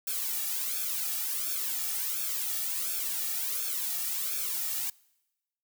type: noise with flanger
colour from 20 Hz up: blue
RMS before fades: -32 dBFS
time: 0.07-4.9 s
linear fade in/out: 5 ms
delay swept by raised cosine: 1 to 1.98 ms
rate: 1.4 Hz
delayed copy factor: -1
effects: noise-tail reverb RT60 1.0 s tail -25 dB re dry